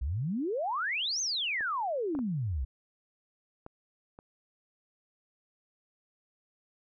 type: exponential two-way sweep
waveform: sine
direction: up then down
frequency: 58.27 to 6500 to 58.27 Hz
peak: -29 dBFS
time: 0.01-2.65 s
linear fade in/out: 10 ms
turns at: 1.21 s
type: clicks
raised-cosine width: 1 ms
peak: -33 / -27 / -28 / -29 / -34 dBFS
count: 5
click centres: 1.608 / 2.151 / 2.19 / 3.664 / 4.189 s
effects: none